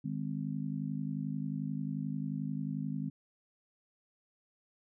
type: harmonic tone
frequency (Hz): 51.3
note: G#1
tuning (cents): -21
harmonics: 3 / 4 / 5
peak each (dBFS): -37 / -38 / -39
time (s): 0.04-3.1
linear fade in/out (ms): 10
effects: none